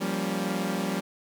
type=chord; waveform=sawtooth; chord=G half-diminished seventh; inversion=third; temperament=equal with one note detuned; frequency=174.61 / 196 / 233.1 / 280.7 Hz; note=F3 / G3 / Bb3 / Db4; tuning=0 / 0 / 0 / +22 cents; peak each=-29 / -26 / -31 / -31 dBFS; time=0-1.01 s; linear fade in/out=20 ms; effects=none